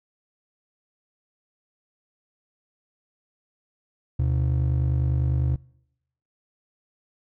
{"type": "ring-modulated tone", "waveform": "triangle", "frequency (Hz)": 102.2, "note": "G#2", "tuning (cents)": -27, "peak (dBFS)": -15, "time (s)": [4.19, 5.56], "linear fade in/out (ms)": 5, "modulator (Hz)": 25, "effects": ["noise-tail reverb RT60 0.8 s tail -24 dB re dry"]}